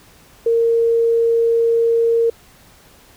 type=tone; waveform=sine; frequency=461.6 Hz; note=A#4; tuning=17 cents flat; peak=-12 dBFS; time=0.46-2.3 s; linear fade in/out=5 ms; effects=pink hiss -48 dBFS RMS until 3.16 s